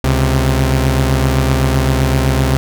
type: tone pair together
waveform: sawtooth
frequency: 69.5 / 131.2 Hz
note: C#2 / C3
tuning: +5 / +5 cents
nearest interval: major seventh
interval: 1100 cents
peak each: -10 dBFS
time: 0.04-2.57 s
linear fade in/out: 0 ms
effects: none